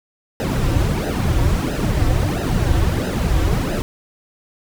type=noise with flanger; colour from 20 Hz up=brown; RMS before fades=-18 dBFS; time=0.4-3.82 s; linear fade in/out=0 ms; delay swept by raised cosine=0.88 to 4.88 ms; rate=1.5 Hz; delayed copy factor=-0.85; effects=none